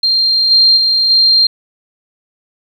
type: tone with level steps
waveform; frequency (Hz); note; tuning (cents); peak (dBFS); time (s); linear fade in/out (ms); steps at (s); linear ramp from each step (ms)
sine; 4186; C8; 0; -9 / -5 / -9 / -6; 0.03-1.47; 5; 0.5 / 0.76 / 1.09; 20
effects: 7-bit